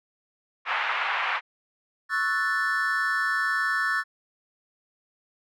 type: band-pass noise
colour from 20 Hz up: pink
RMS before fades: -27 dBFS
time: 0.65-1.41 s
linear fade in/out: 50 ms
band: 910 to 2600 Hz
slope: 24 dB/octave
type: chord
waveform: triangle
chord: F# minor seventh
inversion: second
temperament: equal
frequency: 1108.7 / 1318.5 / 1480 / 1760 Hz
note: C#6 / E6 / F#6 / A6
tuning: 0 / 0 / 0 / 0 cents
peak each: -30 / -29 / -27 / -24 dBFS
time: 2.09-4.04 s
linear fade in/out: 50 ms
effects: none